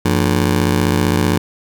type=ring-modulated tone; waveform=20% pulse; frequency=130.81 Hz; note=C3; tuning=in tune; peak=-5 dBFS; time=0.05-1.38 s; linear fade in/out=5 ms; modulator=37.6 Hz; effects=none

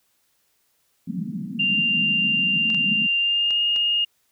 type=band-pass noise; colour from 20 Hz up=pink; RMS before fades=-30 dBFS; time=1.07-3.07 s; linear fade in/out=5 ms; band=170 to 240 Hz; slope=48 dB/octave
type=tone with pitch glide; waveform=sine; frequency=2787 to 2842 Hz; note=F7 to F7; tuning=-4 to +30 cents; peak=-18 dBFS; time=1.59-4.05 s; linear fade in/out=10 ms; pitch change=+34 cents; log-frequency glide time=3.18-3.59 s
type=clicks; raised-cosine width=0.2 ms; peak=-20 dBFS; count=4; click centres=2.702 / 2.746 / 3.507 / 3.762 s
effects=white hiss -67 dBFS RMS until 4.31 s

